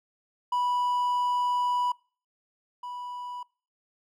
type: tone pair in turn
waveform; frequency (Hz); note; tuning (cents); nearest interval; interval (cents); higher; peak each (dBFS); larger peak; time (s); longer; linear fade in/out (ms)
triangle; 983 / 983; B5 / B5; -8 / -8; unison; 0; neither; -22 / -33; first; 0.52-1.92 / 2.83-3.43; first; 5
effects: noise-tail reverb RT60 0.4 s tail -24 dB re dry